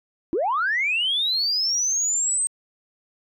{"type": "linear sweep", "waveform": "sine", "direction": "up", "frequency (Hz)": [293.7, 8400], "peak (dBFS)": -19, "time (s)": [0.33, 2.47], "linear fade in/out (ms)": 0, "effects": ["tanh soft clip ceiling -15 dBFS"]}